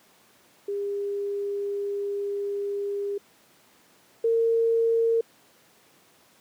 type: tone pair in turn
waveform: sine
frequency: 403.4 / 457.6 Hz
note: G4 / A#4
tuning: +50 / -32 cents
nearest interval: major second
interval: 218 cents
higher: second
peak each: -26 / -19 dBFS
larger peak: second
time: 0.68-3.18 / 4.24-5.21 s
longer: first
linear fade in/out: 5 ms
effects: pink hiss -58 dBFS RMS until 6.4 s + high-pass 200 Hz 12 dB/octave